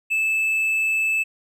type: tone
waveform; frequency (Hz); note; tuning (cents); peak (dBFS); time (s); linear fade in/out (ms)
triangle; 2623; E7; -9; -17; 0.1-1.24; 20
effects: none